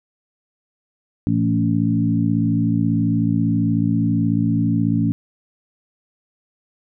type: harmonic tone with a mistuned harmonic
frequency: 56.4 Hz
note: A1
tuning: 44 cents sharp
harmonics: 2 / 3 / 4 / 5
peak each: -21 / -21 / -21 / -21 dBFS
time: 1.27-5.12 s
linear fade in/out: 0 ms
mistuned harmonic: 4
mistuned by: -15 cents
effects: none